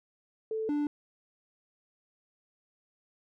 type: tone pair in turn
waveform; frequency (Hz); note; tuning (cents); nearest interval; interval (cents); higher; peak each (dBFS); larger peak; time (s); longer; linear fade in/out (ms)
sine / triangle; 440 / 293.7; A4 / D4; 0 / 0; perfect fifth; 700; first; -30 / -25; second; 0.51-0.69 / 0.69-0.87; neither; 2
effects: none